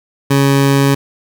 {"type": "tone", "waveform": "20% pulse", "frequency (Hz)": 138.59, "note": "C#3", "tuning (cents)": 0, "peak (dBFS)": -4, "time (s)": [0.3, 0.95], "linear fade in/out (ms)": 10, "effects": []}